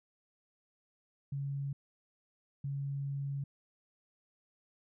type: tone bursts at uneven times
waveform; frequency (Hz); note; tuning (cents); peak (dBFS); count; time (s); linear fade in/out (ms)
sine; 139.5; C#3; +11; -34; 2; 1.32-1.73 / 2.64-3.44; 5
effects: none